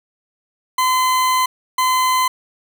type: tone bursts at uneven times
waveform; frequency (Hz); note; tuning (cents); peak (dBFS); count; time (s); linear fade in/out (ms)
40% pulse; 1024; C6; -38; -13; 2; 0.78-1.46 / 1.78-2.28; 5
effects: 7-bit